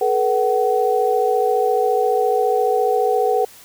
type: tone cluster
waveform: sine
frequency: 428.1 / 482.6 / 754 Hz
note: A4 / B4 / F#5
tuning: -47 / -40 / +32 cents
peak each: -19 dBFS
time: 0.01-3.45 s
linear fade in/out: 5 ms
effects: white hiss -44 dBFS RMS until 3.64 s